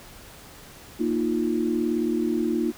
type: chord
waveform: sine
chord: Bb suspended fourth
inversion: none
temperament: just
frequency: 233.1 / 310.8 / 349.6 Hz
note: Bb3 / Eb4 / F4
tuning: 0 / -2 / +2 cents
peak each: -26 dBFS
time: 0.99-2.72 s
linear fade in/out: 20 ms
effects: pink hiss -46 dBFS RMS until 2.77 s